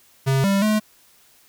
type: tone with pitch steps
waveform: square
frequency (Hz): 134.7 / 197.1 / 214.1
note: C#3 / G3 / A3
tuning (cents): -49 / +10 / -47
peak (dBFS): -17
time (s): 0.26-0.8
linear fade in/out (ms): 20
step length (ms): 180
effects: white hiss -55 dBFS RMS until 1.48 s